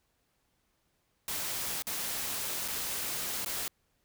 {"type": "noise with dropouts", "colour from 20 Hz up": "white", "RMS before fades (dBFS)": -35, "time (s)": [1.28, 3.68], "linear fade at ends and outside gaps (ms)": 1, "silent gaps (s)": [[1.822, 1.869], [2.679, 2.683], [3.447, 3.46]], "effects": ["pink hiss -75 dBFS RMS until 4.04 s"]}